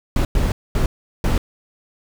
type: noise bursts at uneven times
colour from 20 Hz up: brown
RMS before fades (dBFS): -17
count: 4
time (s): 0.16-0.25 / 0.35-0.52 / 0.75-0.86 / 1.24-1.38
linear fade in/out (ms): 2
effects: none